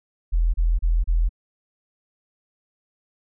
sine tone bursts, 41.43 Hz, E1, 9 cents sharp, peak -16 dBFS, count 4, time 0.32-1.293 s, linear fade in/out 20 ms, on 220 ms, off 31 ms, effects none

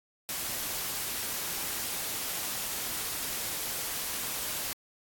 white noise, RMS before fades -34 dBFS, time 0.29-4.73 s, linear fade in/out 0 ms, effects AAC 64 kbps

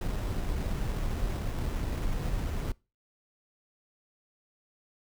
brown noise with sample-and-hold, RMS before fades -31 dBFS, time 0.01-2.72 s, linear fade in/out 5 ms, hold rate 4410 Hz, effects noise-tail reverb RT60 0.3 s tail -24 dB re dry

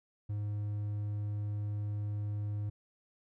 triangle tone, 103.83 Hz, G#2, in tune, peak -31 dBFS, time 0.29-2.7 s, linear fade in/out 10 ms, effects none

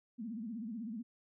sine tone with vibrato, 224.3 Hz, A3, 34 cents sharp, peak -39 dBFS, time 0.18-1.03 s, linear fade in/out 20 ms, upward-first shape sine, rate 16 Hz, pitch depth 160 cents each way, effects none

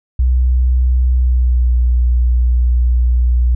sine tone with pitch glide, 62.7 to 60.77 Hz, B1 to B1, +27 to -27 cents, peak -9 dBFS, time 0.19-3.55 s, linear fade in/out 5 ms, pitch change -54 cents, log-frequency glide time 1.15-1.75 s, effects none

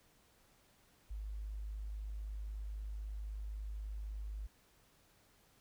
sine tone, 51.91 Hz, G#1, in tune, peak -40 dBFS, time 1.1-4.47 s, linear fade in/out 10 ms, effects pink hiss -69 dBFS RMS until 5.6 s

